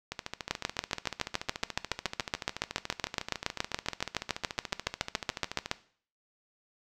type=two click trains; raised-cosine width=0.2 ms; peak=-10 / -17 dBFS; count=38 / 78; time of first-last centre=0.51-5.714 / 0.12-5.66 s; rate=7.11 / 13.9 Hz; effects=noise-tail reverb RT60 0.5 s tail -17 dB re dry